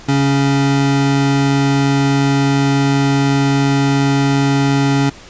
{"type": "tone pair together", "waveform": "square", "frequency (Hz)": [138.3, 278], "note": ["C#3", "C#4"], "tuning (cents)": [-4, 5], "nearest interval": "octave", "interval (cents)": 1209, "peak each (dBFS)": -15, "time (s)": [0.08, 5.1], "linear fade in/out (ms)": 10, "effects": ["pink hiss -38 dBFS RMS until 5.29 s", "resampled to 16000 Hz"]}